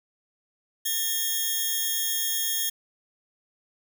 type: tone pair together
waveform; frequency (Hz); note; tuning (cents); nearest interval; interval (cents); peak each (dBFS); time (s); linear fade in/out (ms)
5% pulse; 1807 / 3272; A6 / G#7; +46 / -26; minor seventh; 1028; -21 / -17; 0.85-2.7; 10
effects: none